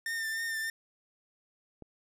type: tone with vibrato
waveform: 45% pulse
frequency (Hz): 1804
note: A6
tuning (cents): +43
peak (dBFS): -32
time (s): 0.06-0.7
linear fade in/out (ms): 2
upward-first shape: triangle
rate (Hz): 3.3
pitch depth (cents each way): 33
type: click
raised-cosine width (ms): 2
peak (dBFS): -33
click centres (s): 1.823
effects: none